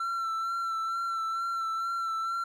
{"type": "tone with vibrato", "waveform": "triangle", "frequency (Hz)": 1347, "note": "E6", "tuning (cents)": 37, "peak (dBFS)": -27, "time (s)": [0, 2.44], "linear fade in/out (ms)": 5, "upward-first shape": "sine", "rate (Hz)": 2.2, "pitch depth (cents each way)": 25, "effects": []}